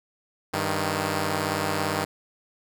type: tone pair together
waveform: 5% pulse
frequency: 98 / 155.56 Hz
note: G2 / D#3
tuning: 0 / 0 cents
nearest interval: minor sixth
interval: 800 cents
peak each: -16 dBFS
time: 0.53-2.05 s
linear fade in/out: 10 ms
effects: none